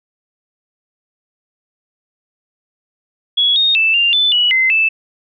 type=tone with pitch steps; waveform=sine; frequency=3360 / 3707 / 2643 / 2791 / 3509 / 2933 / 2062 / 2635 Hz; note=G#7 / A#7 / E7 / F7 / A7 / F#7 / C7 / E7; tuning=+19 / -10 / +4 / -2 / -5 / -16 / -26 / -1 cents; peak=-10 dBFS; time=3.37-4.89 s; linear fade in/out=10 ms; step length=190 ms; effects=none